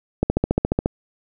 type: click train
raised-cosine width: 2 ms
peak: -4 dBFS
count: 10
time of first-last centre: 0.23-0.859 s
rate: 14.3 Hz
effects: none